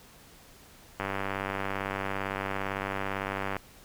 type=click train; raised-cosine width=0.5 ms; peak=-16 dBFS; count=252; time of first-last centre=1-3.566 s; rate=97.8 Hz; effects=pink hiss -54 dBFS RMS until 3.84 s